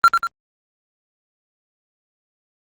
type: tone with echo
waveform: triangle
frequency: 1369 Hz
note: F6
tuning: 35 cents flat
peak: -5 dBFS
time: 0.04-0.08 s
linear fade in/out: 0 ms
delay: 95 ms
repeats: 2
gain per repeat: -6 dB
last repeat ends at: 0.27 s
effects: Opus 24 kbps